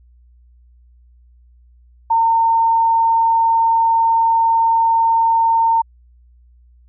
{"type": "tone", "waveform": "sine", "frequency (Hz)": 911, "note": "A#5", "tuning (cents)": -40, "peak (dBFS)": -11, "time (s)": [2.1, 5.82], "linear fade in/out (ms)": 10, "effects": ["added 60 Hz sine -46 dBFS peak until 6.88 s"]}